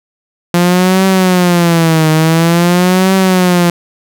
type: tone with vibrato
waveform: sawtooth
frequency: 173 Hz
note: F3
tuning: 16 cents flat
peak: -3 dBFS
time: 0.54-3.7 s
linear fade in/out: 2 ms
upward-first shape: triangle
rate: 0.48 Hz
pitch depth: 180 cents each way
effects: none